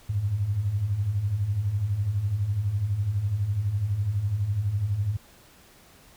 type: beating tone pair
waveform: sine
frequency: 92.5 / 104.5 Hz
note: F#2 / G#2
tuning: 0 / +11 cents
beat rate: 12 Hz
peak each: -31 / -24 dBFS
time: 0.09-5.17 s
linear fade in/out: 10 ms
effects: pink hiss -54 dBFS RMS until 6.16 s